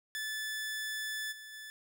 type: tone with level steps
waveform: sawtooth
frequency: 1740 Hz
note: A6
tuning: 20 cents flat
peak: -32 / -43 / -41 dBFS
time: 0.15-1.7 s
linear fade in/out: 0 ms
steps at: 1.31 / 1.52 s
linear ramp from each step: 20 ms
effects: none